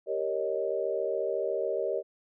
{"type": "chord", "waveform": "sine", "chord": "Eb dominant seventh", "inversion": "first", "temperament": "equal", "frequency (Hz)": [392, 466.2, 554.4, 622.3], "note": ["G4", "Bb4", "Db5", "Eb5"], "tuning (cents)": [0, 0, 0, 0], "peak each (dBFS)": -33, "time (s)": [0.06, 2.03], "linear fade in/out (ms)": 50, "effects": []}